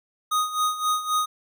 square tone with tremolo, 1244.5 Hz, D#6, in tune, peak -20 dBFS, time 0.31-1.26 s, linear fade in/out 10 ms, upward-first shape sine, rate 3.8 Hz, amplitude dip 75%, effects none

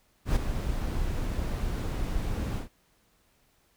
brown noise with ADSR envelope, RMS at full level -21 dBFS, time 0.25-2.69 s, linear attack 110 ms, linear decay 11 ms, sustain -9 dB, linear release 120 ms, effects pink hiss -67 dBFS RMS until 3.76 s

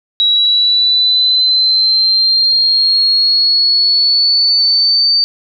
sine linear sweep, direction up, 3870 to 4600 Hz, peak -8 dBFS, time 0.2-5.24 s, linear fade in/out 0 ms, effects none

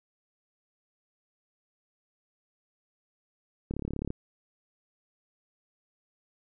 click train, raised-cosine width 3 ms, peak -20 dBFS, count 15, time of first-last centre 3.71-4.104 s, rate 35.5 Hz, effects none

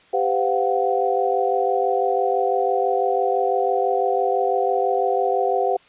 sine tone cluster, 394.8 / 509 / 704 / 750 Hz, G4 / C5 / F5 / F#5, +12 / -48 / +14 / +23 cents, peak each -23 dBFS, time 0.13-5.77 s, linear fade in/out 10 ms, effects white hiss -53 dBFS RMS until 5.88 s + resampled to 8000 Hz

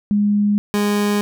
sine / 30% pulse tone pair in turn, 206 / 206 Hz, G#3 / G#3, -14 / -14 cents, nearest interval unison, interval 0 cents, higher neither, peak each -13 dBFS, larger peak neither, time 0.11-0.58 / 0.74-1.21 s, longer neither, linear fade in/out 0 ms, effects none

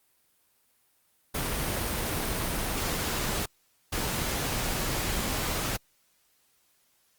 pink noise bursts at uneven times, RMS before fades -30 dBFS, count 2, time 1.34-3.46 / 3.92-5.77 s, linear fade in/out 10 ms, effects white hiss -68 dBFS RMS until 7.18 s + Opus 32 kbps

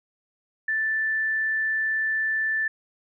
sine tone, 1762 Hz, A6, 2 cents sharp, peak -22 dBFS, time 0.68-2.68 s, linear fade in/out 5 ms, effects none

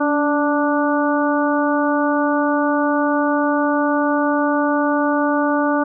harmonic tone with a mistuned harmonic, 293.7 Hz, D4, in tune, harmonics 1 / 2 / 3 / 4 / 5, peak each -18 / -21 / -23 / -24 / -25 dBFS, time 0-5.84 s, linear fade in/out 10 ms, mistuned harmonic 1, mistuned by -32 cents, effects none

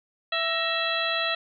harmonic tone with a mistuned harmonic, 663 Hz, E5, 10 cents sharp, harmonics 1 / 2 / 3 / 4 / 5 / 6, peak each -31 / -31 / -31 / -31 / -31 / -31 dBFS, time 0.32-1.35 s, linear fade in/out 5 ms, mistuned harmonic 3, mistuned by -99 cents, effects none

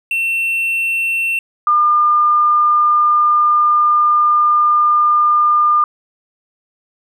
triangle / sine tone pair in turn, 2700 / 1205 Hz, E7 / D6, +41 / +44 cents, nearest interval octave + major second, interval 1397 cents, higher first, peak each -13 / -9 dBFS, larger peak second, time 0.11-1.39 / 1.67-5.84 s, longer second, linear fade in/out 2 ms, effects none

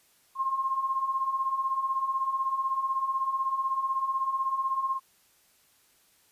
sine beating tone pair, 1053 / 1069 Hz, C6 / C6, +11 / +37 cents, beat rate 16 Hz, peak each -33 / -27 dBFS, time 0.35-5 s, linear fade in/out 50 ms, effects white hiss -64 dBFS RMS until 6.31 s + resampled to 32000 Hz

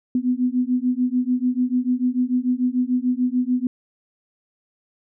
sine beating tone pair, 246.9 / 253.7 Hz, B3 / B3, 0 / +47 cents, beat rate 6.8 Hz, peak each -21 dBFS, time 0.15-3.67 s, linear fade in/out 2 ms, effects none

